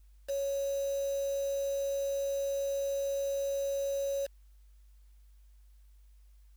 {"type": "tone with quantisation", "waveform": "sine", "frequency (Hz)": 554.4, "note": "C#5", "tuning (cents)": 0, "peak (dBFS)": -30, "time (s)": [0.28, 4.27], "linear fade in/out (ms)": 20, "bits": 7, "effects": ["added 50 Hz sine -55 dBFS peak until 6.56 s", "white hiss -75 dBFS RMS until 6.56 s"]}